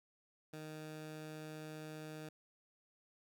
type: tone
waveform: 15% pulse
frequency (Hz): 155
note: D#3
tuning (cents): -6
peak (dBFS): -40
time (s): 0.53-2.29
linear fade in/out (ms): 5
effects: none